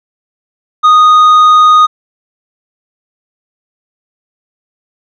sine tone with tanh clipping, 1240 Hz, D#6, 6 cents flat, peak -3 dBFS, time 0.83-1.87 s, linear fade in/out 20 ms, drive 5 dB, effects none

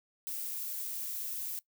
violet noise, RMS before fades -38 dBFS, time 0.27-1.59 s, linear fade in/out 0 ms, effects noise-tail reverb RT60 0.1 s tail -19 dB re dry

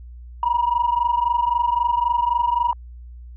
sine tone pair together, 946 / 969.8 Hz, A#5 / B5, +25 / -32 cents, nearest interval unison, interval 43 cents, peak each -19 dBFS, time 0.43-2.73 s, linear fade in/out 2 ms, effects tanh soft clip ceiling -11 dBFS + added 60 Hz sine -36 dBFS peak until 3.36 s

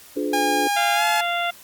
sine chord, D diminished seventh, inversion none, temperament just, 293.7 / 352.4 / 422.9 / 507.5 Hz, D4 / F4 / Ab4 / Cb5, 0 / +16 / +31 / +47 cents, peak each -25 / -29 / -27 / -30 dBFS, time 0.16-0.68 s, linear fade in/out 10 ms
sawtooth tone with pitch glide, 813 to 853.4 Hz, G#5 to G#5, -37 to +47 cents, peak -16 dBFS, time 0.33-1.21 s, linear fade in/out 5 ms, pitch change +84 cents, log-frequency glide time 0.94-1.04 s
harmonic tone, 694 Hz, F5, 11 cents flat, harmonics 1 / 2 / 3 / 4 / 5, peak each -24 / -27 / -29 / -30 / -31 dBFS, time 0.76-1.51 s, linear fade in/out 10 ms
effects white hiss -46 dBFS RMS until 1.63 s + Opus 48 kbps

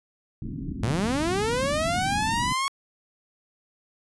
white low-pass noise, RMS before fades -32 dBFS, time 0.42-2.53 s, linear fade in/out 2 ms, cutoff 290 Hz, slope 48 dB/octave
sawtooth linear sweep, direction up, 98 to 1108.7 Hz, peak -20 dBFS, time 0.83-2.68 s, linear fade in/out 0 ms
effects resampled to 24000 Hz

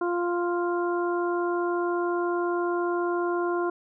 harmonic tone, 349.2 Hz, F4, in tune, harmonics 1 / 2 / 3 / 4, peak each -25 / -33 / -32 / -35 dBFS, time 0.01-3.7 s, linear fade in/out 5 ms, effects none

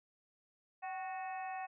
harmonic tone with a mistuned harmonic, 367.8 Hz, F#4, 10 cents flat, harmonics 2 / 3 / 4 / 5 / 6 / 7, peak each -40 / -51 / -56 / -50 / -59 / -52 dBFS, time 0.82-1.67 s, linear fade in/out 20 ms, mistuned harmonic 2, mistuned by +50 cents, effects none

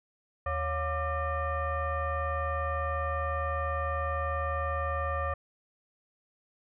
sine tone with frequency modulation, 554.4 Hz, C#5, in tune, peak -28 dBFS, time 0.46-5.34 s, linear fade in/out 5 ms, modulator 633 Hz, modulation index 1.6, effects none

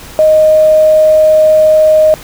sine tone with quantisation, 622 Hz, D#5, 1 cent flat, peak -3 dBFS, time 0.19-2.14 s, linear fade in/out 0 ms, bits 5, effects pink hiss -31 dBFS RMS until 2.23 s

